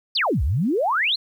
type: exponential two-way sweep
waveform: sine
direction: down then up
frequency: 5274 to 58.9 to 4379 Hz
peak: -18 dBFS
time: 0.15-1.16 s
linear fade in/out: 10 ms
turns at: 0.43 s
effects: 9-bit